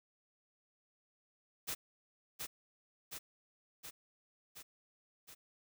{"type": "noise with echo", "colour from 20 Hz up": "white", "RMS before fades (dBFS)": -39, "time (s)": [1.67, 1.75], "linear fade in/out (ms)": 20, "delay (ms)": 720, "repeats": 5, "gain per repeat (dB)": -3, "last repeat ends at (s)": 5.35, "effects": []}